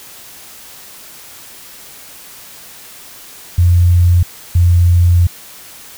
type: tone pair in turn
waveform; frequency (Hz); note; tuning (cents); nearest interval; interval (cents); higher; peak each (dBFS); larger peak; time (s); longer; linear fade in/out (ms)
sine; 87.8 / 87.33; F2 / F2; +10 / 0; unison; 10; first; -6; neither; 3.58-4.23 / 4.55-5.27; second; 5
effects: white hiss -36 dBFS RMS until 5.97 s